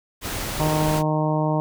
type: noise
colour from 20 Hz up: pink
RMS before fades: -28 dBFS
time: 0.21-1.03 s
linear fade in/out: 50 ms
type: harmonic tone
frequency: 154.2 Hz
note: D#3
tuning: 15 cents flat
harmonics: 1 / 2 / 3 / 4 / 5 / 6 / 7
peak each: -22 / -26 / -31 / -26 / -31 / -28 / -34 dBFS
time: 0.6-1.6 s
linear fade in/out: 0 ms
effects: none